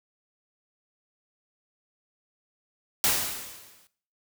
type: noise with exponential decay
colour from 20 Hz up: white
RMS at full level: -21 dBFS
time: 3.04-3.87 s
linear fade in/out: 0 ms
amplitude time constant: 180 ms
effects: noise-tail reverb RT60 0.5 s tail -17 dB re dry